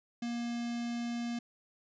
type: tone with notch filter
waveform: square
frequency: 236.8 Hz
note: A#3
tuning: 27 cents sharp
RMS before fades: -36 dBFS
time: 0.22-1.39 s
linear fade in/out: 5 ms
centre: 1000 Hz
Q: 1.2
effects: resampled to 16000 Hz